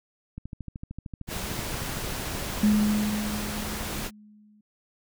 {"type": "click train", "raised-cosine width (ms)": 5, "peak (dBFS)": -24, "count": 33, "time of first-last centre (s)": [0.38, 2.804], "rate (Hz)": 13.2}
{"type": "noise", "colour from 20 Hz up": "pink", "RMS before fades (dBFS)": -33, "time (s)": [1.27, 4.11], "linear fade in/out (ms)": 50}
{"type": "tone with exponential decay", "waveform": "sine", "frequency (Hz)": 210.5, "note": "G#3", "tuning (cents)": 24, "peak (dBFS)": -16, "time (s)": [2.63, 4.61], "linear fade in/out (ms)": 5, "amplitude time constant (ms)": 430}
{"effects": []}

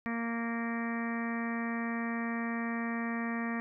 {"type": "harmonic tone", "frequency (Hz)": 231.8, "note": "A#3", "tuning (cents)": -10, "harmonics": [1, 2, 3, 4, 5, 6, 7, 8, 9, 10], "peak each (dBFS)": [-33, -45, -44, -47, -43, -50, -49, -40, -51, -47], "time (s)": [0.06, 3.6], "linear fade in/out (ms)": 0, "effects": []}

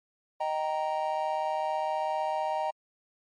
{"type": "chord", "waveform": "triangle", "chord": "Eb major", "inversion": "none", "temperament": "just", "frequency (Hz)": [622.3, 777.8, 933.4], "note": ["Eb5", "G5", "Bb5"], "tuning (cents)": [0, -14, 2], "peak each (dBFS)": -30, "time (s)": [0.4, 2.71], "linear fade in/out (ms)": 10, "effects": ["MP3 48 kbps"]}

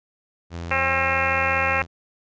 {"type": "tone", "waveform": "sawtooth", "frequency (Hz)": 84.8, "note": "E2", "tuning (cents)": 50, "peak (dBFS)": -26, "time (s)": [0.5, 1.87], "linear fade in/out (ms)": 50}
{"type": "harmonic tone", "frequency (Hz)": 268, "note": "C4", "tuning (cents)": 42, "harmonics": [2, 3, 4, 5, 6, 7, 8, 9, 10], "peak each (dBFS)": [-28, -28, -28, -28, -28, -28, -28, -28, -28], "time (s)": [0.71, 1.82], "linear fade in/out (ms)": 2}
{"effects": ["resampled to 16000 Hz"]}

